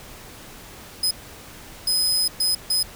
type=tone bursts at uneven times; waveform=sawtooth; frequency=5040 Hz; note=D#8; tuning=21 cents sharp; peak=-16 dBFS; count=4; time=1.03-1.11 / 1.87-2.28 / 2.4-2.55 / 2.7-2.83 s; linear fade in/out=5 ms; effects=pink hiss -42 dBFS RMS until 2.95 s